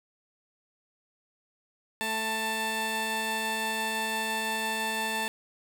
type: tone pair together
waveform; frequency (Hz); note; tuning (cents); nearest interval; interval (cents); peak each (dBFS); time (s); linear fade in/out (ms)
15% pulse; 220 / 885.9; A3 / A5; 0 / +12; 2 octaves; 2412; -29 / -23; 2.01-5.28; 0
effects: none